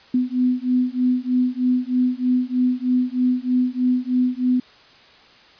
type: beating tone pair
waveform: sine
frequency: 249.6 / 252.8 Hz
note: B3 / B3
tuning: +19 / +41 cents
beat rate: 3.2 Hz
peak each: -20 dBFS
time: 0.14-4.6 s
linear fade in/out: 5 ms
effects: white hiss -49 dBFS RMS until 5.59 s + resampled to 11025 Hz